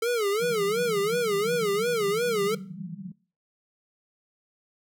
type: tone with vibrato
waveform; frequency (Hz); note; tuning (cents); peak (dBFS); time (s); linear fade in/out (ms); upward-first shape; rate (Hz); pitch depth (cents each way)
square; 440; A4; 0; -24; 0.02-2.55; 5; sine; 2.8; 180
type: band-pass noise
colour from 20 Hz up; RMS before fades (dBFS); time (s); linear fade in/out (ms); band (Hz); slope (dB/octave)
pink; -38; 0.4-3.12; 2; 160 to 200; 96
effects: noise-tail reverb RT60 0.4 s tail -20 dB re dry